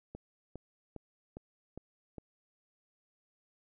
click train, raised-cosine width 2 ms, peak -30 dBFS, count 6, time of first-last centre 0.15-2.183 s, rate 2.46 Hz, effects none

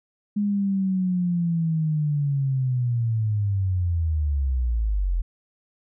sine linear sweep, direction down, 207.7 to 41.2 Hz, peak -20 dBFS, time 0.36-5.22 s, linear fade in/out 10 ms, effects none

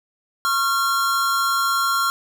square tone pair together, 1092 / 1375.8 Hz, C#6 / F6, -26 / -26 cents, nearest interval major third, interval 400 cents, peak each -24 / -20 dBFS, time 0.45-2.1 s, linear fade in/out 0 ms, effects none

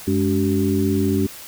harmonic tone with a mistuned harmonic, 95.3 Hz, G2, 48 cents flat, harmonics 1 / 2 / 3 / 4, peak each -23 / -21 / -21 / -23 dBFS, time 0.07-1.27 s, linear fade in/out 10 ms, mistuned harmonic 2, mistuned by +150 cents, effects white hiss -38 dBFS RMS until 1.47 s

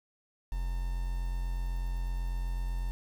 triangle tone with quantisation, 44.02 Hz, F1, 14 cents sharp, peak -28 dBFS, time 0.52-2.91 s, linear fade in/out 0 ms, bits 8, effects none

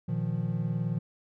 triangle chord, Bb suspended fourth, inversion none, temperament equal with one note detuned, 118.85 / 155.56 / 174.61 Hz, Bb2 / Eb3 / F3, +34 / 0 / 0 cents, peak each -30 dBFS, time 0.08-0.99 s, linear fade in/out 10 ms, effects none

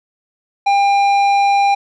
triangle tone with tanh clipping, 800 Hz, G5, 35 cents sharp, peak -12 dBFS, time 0.66-1.75 s, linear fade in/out 10 ms, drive 15 dB, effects none

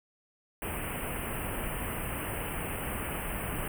pink band-stop noise, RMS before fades -35 dBFS, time 0.62-3.68 s, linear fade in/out 2 ms, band 3000 to 8500 Hz, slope 96 dB/octave, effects none

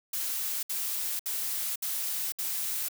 blue noise bursts, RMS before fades -32 dBFS, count 5, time 0.13-2.886 s, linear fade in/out 5 ms, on 500 ms, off 64 ms, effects none

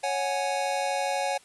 square chord, C# suspended fourth, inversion none, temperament just, 554.4 / 739.2 / 831.5 Hz, C#5 / F#5 / G#5, 0 / -2 / +2 cents, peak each -31 dBFS, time 0.03-1.38 s, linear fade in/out 10 ms, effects white hiss -56 dBFS RMS until 1.44 s + resampled to 24000 Hz

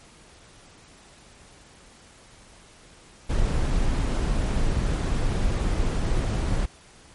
brown noise, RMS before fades -23 dBFS, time 3.29-6.66 s, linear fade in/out 10 ms, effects pink hiss -51 dBFS RMS until 7.14 s + MP3 48 kbps

